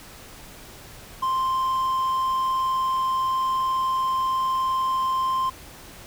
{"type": "tone", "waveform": "triangle", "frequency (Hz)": 1046.5, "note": "C6", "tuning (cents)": 0, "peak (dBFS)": -19, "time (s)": [1.22, 5.5], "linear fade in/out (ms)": 10, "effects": ["pink hiss -44 dBFS RMS until 6.06 s"]}